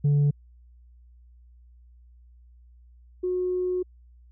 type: tone pair in turn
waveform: sine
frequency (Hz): 144.5 / 364.1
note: D3 / F#4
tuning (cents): -28 / -28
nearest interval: octave + major third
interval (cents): 1600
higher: second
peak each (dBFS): -15 / -23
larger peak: first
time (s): 0.04-0.31 / 3.23-3.83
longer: second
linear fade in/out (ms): 10
effects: tanh soft clip ceiling -17 dBFS + added 60 Hz sine -50 dBFS peak until 4.31 s